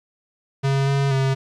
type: tone with pitch steps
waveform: square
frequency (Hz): 137 / 138.6 / 134.3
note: C#3 / C#3 / C3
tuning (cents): -20 / 0 / +46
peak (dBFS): -18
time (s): 0.63-1.35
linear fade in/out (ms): 20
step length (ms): 240
effects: low-pass 6000 Hz 12 dB/octave + 10-bit